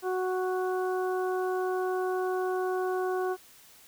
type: harmonic tone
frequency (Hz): 370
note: F#4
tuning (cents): 0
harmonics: 1 / 2 / 3 / 4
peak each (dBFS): -28 / -34 / -38 / -40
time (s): 0.02-3.37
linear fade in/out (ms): 50
effects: white hiss -55 dBFS RMS until 3.87 s